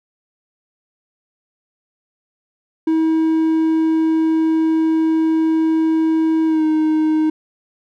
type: tone with pitch glide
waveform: triangle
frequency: 320.5 to 311.9 Hz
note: E4 to D#4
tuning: -49 to +4 cents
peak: -11 dBFS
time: 2.87-7.3 s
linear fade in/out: 5 ms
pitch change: -47 cents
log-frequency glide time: 6.46-6.64 s
effects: none